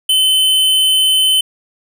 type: tone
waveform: square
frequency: 3052 Hz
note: G7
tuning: 47 cents flat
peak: -10 dBFS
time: 0.09-1.41 s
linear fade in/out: 5 ms
effects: none

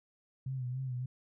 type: tone with vibrato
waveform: sine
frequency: 128.3 Hz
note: C3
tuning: 34 cents flat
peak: -34 dBFS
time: 0.46-1.06 s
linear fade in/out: 5 ms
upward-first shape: sine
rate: 3.5 Hz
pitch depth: 65 cents each way
effects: none

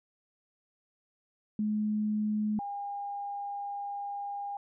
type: tone pair in turn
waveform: sine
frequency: 212.3 / 808 Hz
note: G#3 / G#5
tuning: +38 / -48 cents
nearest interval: octave + major seventh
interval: 2314 cents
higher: second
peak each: -27 / -34 dBFS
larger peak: first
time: 1.59-2.59 / 2.59-4.57 s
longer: second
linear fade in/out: 2 ms
effects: none

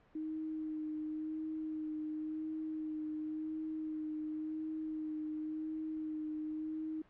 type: tone with vibrato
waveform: sine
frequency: 311.1 Hz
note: D#4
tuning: in tune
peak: -37 dBFS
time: 0.15-7.02 s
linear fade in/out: 5 ms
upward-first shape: sine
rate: 0.93 Hz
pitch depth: 17 cents each way
effects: pink hiss -66 dBFS RMS until 7.09 s + low-pass 2000 Hz 12 dB/octave

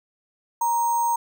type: tone with sample-and-hold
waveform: sine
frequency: 939 Hz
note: A#5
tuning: 12 cents sharp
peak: -19 dBFS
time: 0.61-1.16 s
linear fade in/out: 5 ms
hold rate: 7350 Hz
effects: none

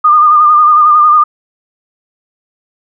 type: tone with vibrato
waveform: sine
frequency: 1213 Hz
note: D#6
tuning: 44 cents flat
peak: -3 dBFS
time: 0.04-1.24 s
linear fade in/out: 10 ms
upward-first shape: sine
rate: 11 Hz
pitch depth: 41 cents each way
effects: none

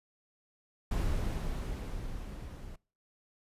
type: noise with level ramp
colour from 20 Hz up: brown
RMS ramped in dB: -30 to -45 dBFS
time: 0.91-2.76 s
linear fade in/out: 5 ms
effects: noise-tail reverb RT60 0.4 s tail -25 dB re dry + resampled to 32000 Hz

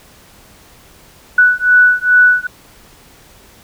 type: beating tone pair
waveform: sine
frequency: 1480 / 1482.4 Hz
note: F#6 / F#6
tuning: 0 / +3 cents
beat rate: 2.4 Hz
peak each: -10 dBFS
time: 1.38-2.47 s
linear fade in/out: 5 ms
effects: pink hiss -44 dBFS RMS until 3.63 s

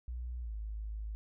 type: tone with pitch glide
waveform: sine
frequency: 60.5 to 53.28 Hz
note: B1 to G#1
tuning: -35 to +45 cents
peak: -37 dBFS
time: 0.08-1.15 s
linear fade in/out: 0 ms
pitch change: -220 cents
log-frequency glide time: 0.41-0.53 s
effects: none

